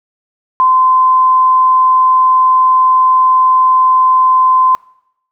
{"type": "tone", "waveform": "sine", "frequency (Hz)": 1031, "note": "C6", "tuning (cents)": -26, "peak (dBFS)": -6, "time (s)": [0.6, 4.75], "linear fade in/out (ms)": 0, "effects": ["noise-tail reverb RT60 0.8 s tail -24 dB re dry"]}